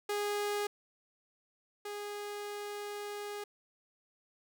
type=tone pair in turn; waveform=sawtooth; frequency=412.1 / 412.1 Hz; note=G#4 / G#4; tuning=-13 / -13 cents; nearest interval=unison; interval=0 cents; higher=neither; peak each=-28 / -35 dBFS; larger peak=first; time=0.09-0.67 / 1.85-3.44 s; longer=second; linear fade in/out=5 ms; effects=none